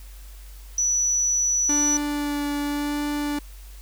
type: tone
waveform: sine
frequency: 5920 Hz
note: F#8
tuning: in tune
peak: -19 dBFS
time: 0.78-1.97 s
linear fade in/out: 2 ms
type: tone with vibrato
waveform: 45% pulse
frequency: 291.1 Hz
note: D4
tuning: 15 cents flat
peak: -24 dBFS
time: 1.69-3.39 s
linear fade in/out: 5 ms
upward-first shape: sine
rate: 0.89 Hz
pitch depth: 12 cents each way
effects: added 48 Hz sine -39 dBFS peak until 3.81 s + white hiss -51 dBFS RMS until 3.81 s